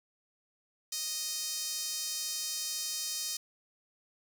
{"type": "tone with high-pass filter", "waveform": "sawtooth", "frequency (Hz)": 622, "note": "D#5", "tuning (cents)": -1, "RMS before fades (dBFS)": -36, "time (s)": [0.92, 3.37], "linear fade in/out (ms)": 5, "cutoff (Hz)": 5400, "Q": 1.9, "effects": []}